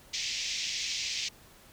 white band-pass noise, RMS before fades -34 dBFS, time 0.13-1.29 s, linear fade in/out 10 ms, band 2100 to 6400 Hz, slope 48 dB/octave, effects pink hiss -56 dBFS RMS until 1.72 s

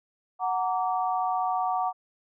sine chord, Gb augmented, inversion none, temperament just, 740 / 925 / 1156.2 Hz, Gb5 / Bb5 / D6, 0 / -14 / -27 cents, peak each -26 / -31 / -31 dBFS, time 0.39-1.93 s, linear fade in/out 50 ms, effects none

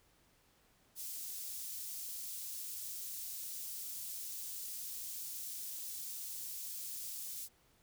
white high-pass noise, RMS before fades -44 dBFS, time 0.95-7.49 s, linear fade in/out 50 ms, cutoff 5500 Hz, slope 12 dB/octave, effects pink hiss -70 dBFS RMS until 7.82 s

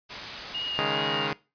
white noise, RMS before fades -35 dBFS, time 0.09-0.81 s, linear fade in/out 20 ms
sine tone with vibrato, 2841 Hz, F7, 29 cents sharp, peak -29 dBFS, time 0.54-1.28 s, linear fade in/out 10 ms, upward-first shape sine, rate 2.4 Hz, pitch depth 20 cents each way
5% pulse chord, C# suspended second, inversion none, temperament equal, 138.59 / 155.56 / 207.7 Hz, C#3 / D#3 / G#3, 0 / 0 / 0 cents, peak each -20 dBFS, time 0.79-1.33 s, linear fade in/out 0 ms
effects noise-tail reverb RT60 0.3 s tail -21 dB re dry + resampled to 11025 Hz

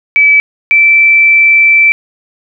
sine tone pair in turn, 2300 / 2329 Hz, D7 / D7, -37 / -15 cents, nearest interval unison, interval 22 cents, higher second, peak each -3 dBFS, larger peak neither, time 0.16-0.4 / 0.71-1.92 s, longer second, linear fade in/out 0 ms, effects none

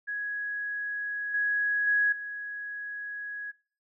sine tone with level steps, 1667 Hz, G#6, 6 cents sharp, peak -30 / -24 / -21 / -34 dBFS, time 0.07-3.52 s, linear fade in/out 20 ms, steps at 1.34 / 1.87 / 2.12 s, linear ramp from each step 5 ms, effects noise-tail reverb RT60 0.4 s tail -21 dB re dry

